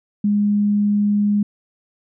sine tone, 206 Hz, G#3, 14 cents flat, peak -14 dBFS, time 0.24-1.43 s, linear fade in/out 5 ms, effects none

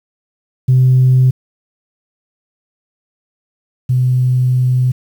sine tone pair in turn, 128.6 / 126.68 Hz, C3 / B2, -30 / +44 cents, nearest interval unison, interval 26 cents, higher first, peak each -5 / -9 dBFS, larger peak first, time 0.68-1.31 / 3.89-4.92 s, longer second, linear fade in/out 10 ms, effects tanh soft clip ceiling -3 dBFS + 7-bit

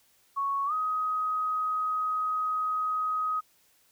sine tone with pitch glide, 1108.7 to 1258.9 Hz, C#6 to D#6, 0 to +20 cents, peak -26 dBFS, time 0.36-3.41 s, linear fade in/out 20 ms, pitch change +220 cents, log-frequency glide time 0.66-0.73 s, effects white hiss -65 dBFS RMS until 3.91 s

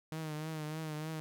sawtooth tone with vibrato, 155.56 Hz, D#3, in tune, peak -34 dBFS, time 0.12-1.2 s, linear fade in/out 0 ms, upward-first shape triangle, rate 3.3 Hz, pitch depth 57 cents each way, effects none

